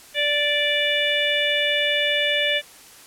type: harmonic tone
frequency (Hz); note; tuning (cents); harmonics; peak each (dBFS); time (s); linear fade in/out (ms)
585; D5; -7; 1 / 3 / 4 / 5 / 6; -25 / -25 / -25 / -25 / -25; 0.14-2.62; 50
effects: white hiss -46 dBFS RMS until 3.06 s + low-pass 12000 Hz 12 dB/octave